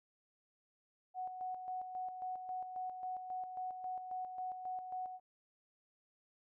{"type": "tone with tremolo", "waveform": "sine", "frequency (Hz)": 740, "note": "F#5", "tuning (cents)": 0, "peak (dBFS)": -38, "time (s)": [1.14, 5.2], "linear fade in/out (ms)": 50, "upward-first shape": "square", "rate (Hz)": 3.7, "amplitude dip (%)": 50, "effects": []}